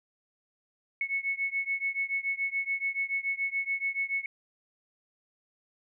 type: beating tone pair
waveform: sine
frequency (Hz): 2200 / 2207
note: C#7 / C#7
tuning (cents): -14 / -8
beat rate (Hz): 7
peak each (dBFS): -31 / -32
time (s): 1.01-4.26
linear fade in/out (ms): 2
effects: none